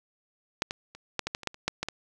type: clicks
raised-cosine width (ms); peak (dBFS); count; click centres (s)
0.2; -8 / -15 / -28 / -10 / -13 / -13 / -25 / -11 / -29 / -9 / -13 / -15; 12; 0.621 / 0.709 / 0.95 / 1.193 / 1.27 / 1.349 / 1.433 / 1.473 / 1.544 / 1.68 / 1.83 / 1.886
effects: none